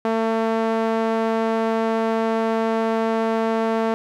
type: tone with band-pass filter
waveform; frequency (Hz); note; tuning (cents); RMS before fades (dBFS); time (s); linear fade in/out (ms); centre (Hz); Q
sawtooth; 224.4; A3; +34; -21; 0.05-3.94; 0; 650; 0.89
effects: none